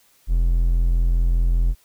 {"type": "tone", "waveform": "triangle", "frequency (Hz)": 42.52, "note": "F1", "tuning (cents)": -46, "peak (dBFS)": -13, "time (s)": [0.27, 1.75], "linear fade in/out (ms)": 50, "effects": ["white hiss -58 dBFS RMS until 1.84 s"]}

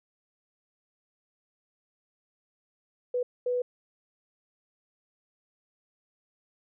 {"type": "tone bursts at uneven times", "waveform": "sine", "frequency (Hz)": 493.9, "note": "B4", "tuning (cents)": 0, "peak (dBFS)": -25, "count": 2, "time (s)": [[3.14, 3.23], [3.46, 3.62]], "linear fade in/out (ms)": 5, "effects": []}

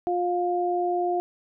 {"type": "tone pair together", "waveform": "sine", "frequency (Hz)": [354.6, 706], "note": ["F4", "F5"], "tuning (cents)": [26, 19], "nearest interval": "octave", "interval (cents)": 1193, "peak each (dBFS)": -25, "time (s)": [0.07, 1.2], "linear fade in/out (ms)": 0, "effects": []}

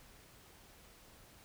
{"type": "silence", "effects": ["pink hiss -60 dBFS RMS until 1.44 s"]}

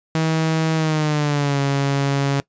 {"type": "tone with pitch glide", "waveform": "sawtooth", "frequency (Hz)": [160.1, 139.38], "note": ["D#3", "C#3"], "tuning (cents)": [50, 10], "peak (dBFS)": -13, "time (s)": [0.15, 2.4], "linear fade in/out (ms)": 0, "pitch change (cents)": -240, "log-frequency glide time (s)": [0.75, 1.6], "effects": ["noise-tail reverb RT60 0.1 s tail -21 dB re dry", "resampled to 16000 Hz"]}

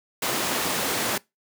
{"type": "high-pass noise", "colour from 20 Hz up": "pink", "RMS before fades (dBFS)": -26, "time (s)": [0.22, 1.18], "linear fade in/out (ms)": 5, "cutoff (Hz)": 250, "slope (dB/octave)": 12, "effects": ["noise-tail reverb RT60 0.2 s tail -23 dB re dry"]}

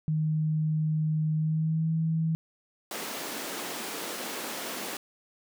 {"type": "tone with pitch glide", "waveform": "sine", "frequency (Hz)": [155.56, 161.33], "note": ["D#3", "E3"], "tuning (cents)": [0, -37], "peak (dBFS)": -24, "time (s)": [0.08, 2.35], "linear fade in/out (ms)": 0, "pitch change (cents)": 63, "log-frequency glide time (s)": [1.35, 1.91]}
{"type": "high-pass noise", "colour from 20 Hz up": "pink", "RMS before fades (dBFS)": -36, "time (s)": [2.91, 4.97], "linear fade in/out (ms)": 2, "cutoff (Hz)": 230, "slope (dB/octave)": 24}
{"effects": []}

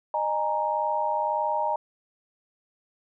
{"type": "chord", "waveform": "sine", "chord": "D# suspended fourth", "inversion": "none", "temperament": "equal with one note detuned", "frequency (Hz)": [610.9, 830.6, 932.3], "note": ["D#5", "G#5", "A#5"], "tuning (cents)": [-32, 0, 0], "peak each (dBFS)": [-29, -29, -26], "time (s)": [0.14, 1.76], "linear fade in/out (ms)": 2, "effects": []}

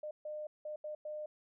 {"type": "tone bursts at uneven times", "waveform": "sine", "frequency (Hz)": 606, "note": "D#5", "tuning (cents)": -46, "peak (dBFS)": -39, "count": 5, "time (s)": [[0.03, 0.11], [0.25, 0.47], [0.65, 0.76], [0.84, 0.95], [1.05, 1.26]], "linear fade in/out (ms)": 5, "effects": []}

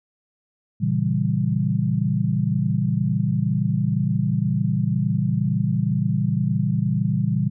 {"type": "chord", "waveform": "sine", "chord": "A# diminished seventh", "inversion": "none", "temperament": "equal", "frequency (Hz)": [116.54, 138.59, 164.81, 196], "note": ["A#2", "C#3", "E3", "G3"], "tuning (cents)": [0, 0, 0, 0], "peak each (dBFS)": -24, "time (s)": [0.8, 7.5], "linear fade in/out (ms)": 20, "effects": []}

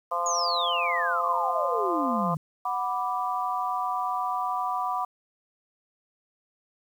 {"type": "harmonic tone", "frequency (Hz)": 172.9, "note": "F3", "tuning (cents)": -17, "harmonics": [3, 4, 5, 6, 7], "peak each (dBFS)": [-34, -31, -38, -28, -31], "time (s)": [0.11, 2.35], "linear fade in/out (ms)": 10}
{"type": "exponential sweep", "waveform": "sine", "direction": "down", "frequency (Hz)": [6890, 152.4], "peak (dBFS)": -27, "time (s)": [0.26, 2.37], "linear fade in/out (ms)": 2}
{"type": "chord", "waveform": "sine", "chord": "B minor", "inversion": "second", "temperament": "equal", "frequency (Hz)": [740, 987.8, 1174.7], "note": ["F#5", "B5", "D6"], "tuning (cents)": [0, 0, 0], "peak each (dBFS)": -30, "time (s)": [2.65, 5.05], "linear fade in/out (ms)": 5}
{"effects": ["9-bit"]}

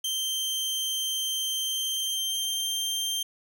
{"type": "tone with pitch glide", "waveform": "sawtooth", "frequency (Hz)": [3136, 3160], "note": ["G7", "G7"], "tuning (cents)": [0, 13], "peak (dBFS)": -24, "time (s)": [0.04, 3.23], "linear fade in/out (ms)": 5, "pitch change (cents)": 13, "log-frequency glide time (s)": [1.59, 2.71], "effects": []}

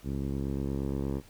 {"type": "tone with low-pass filter sweep", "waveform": "10% pulse", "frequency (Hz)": 68.5, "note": "C#2", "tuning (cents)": -20, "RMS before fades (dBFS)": -32, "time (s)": [0.03, 1.22], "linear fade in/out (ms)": 50, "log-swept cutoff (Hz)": [280, 610], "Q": 0.82, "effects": ["pink hiss -57 dBFS RMS until 1.29 s"]}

